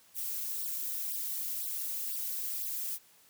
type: noise with flanger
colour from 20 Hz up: violet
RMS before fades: -36 dBFS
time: 0.14-2.99 s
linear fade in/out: 50 ms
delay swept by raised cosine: 0.21 to 3.71 ms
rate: 2 Hz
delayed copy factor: +1
effects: white hiss -62 dBFS RMS until 3.29 s + high-pass 80 Hz 12 dB/octave